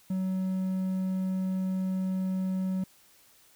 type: tone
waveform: triangle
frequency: 187.7 Hz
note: F#3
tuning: 25 cents sharp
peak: -25 dBFS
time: 0.1-2.84 s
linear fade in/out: 5 ms
effects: white hiss -60 dBFS RMS until 3.55 s